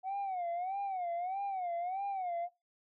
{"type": "tone with vibrato", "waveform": "sine", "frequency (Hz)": 740, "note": "F#5", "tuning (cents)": 0, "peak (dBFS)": -32, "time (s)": [0.03, 2.49], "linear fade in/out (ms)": 50, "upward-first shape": "sine", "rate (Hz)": 1.6, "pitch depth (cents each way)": 140, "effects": ["noise-tail reverb RT60 0.2 s tail -17 dB re dry", "tanh soft clip ceiling -32 dBFS"]}